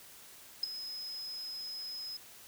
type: tone with ADSR envelope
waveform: sine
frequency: 5090 Hz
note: D#8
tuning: 39 cents sharp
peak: -24 dBFS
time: 0.63-2.17 s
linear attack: 6 ms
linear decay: 8 ms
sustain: -15 dB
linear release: 4 ms
effects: white hiss -54 dBFS RMS until 2.47 s